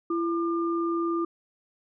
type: tone pair together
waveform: sine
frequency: 336.7 / 1200 Hz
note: E4 / D6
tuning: +37 / +37 cents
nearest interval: octave + minor seventh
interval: 2200 cents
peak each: -25 / -31 dBFS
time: 0.1-1.25 s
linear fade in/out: 5 ms
effects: none